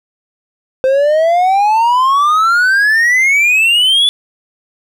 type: exponential sweep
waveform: triangle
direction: up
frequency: 516 to 3477 Hz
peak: -6 dBFS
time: 0.84-4.09 s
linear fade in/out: 0 ms
effects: none